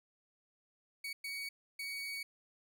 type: tone bursts at uneven times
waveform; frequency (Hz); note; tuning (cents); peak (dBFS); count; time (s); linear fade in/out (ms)
30% pulse; 2247; C#7; +23; -37; 3; 1.04-1.13 / 1.24-1.49 / 1.79-2.23; 5
effects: none